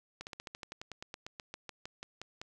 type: slowing click train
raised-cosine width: 0.2 ms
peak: -25 dBFS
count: 20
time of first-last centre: 0.21-2.415 s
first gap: 59 ms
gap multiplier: 1.07
effects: none